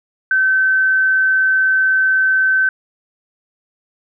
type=tone; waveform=sine; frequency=1536 Hz; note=G6; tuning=36 cents flat; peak=-11 dBFS; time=0.31-2.69 s; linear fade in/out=2 ms; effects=none